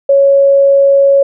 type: tone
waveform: sine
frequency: 554.4 Hz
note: C#5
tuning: in tune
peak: -4 dBFS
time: 0.09-1.23 s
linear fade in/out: 5 ms
effects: none